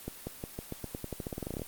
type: accelerating click train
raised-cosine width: 2 ms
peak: -22 dBFS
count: 20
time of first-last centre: 0.08-1.619 s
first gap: 190 ms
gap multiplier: 0.89
effects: white hiss -48 dBFS RMS until 1.67 s + Opus 24 kbps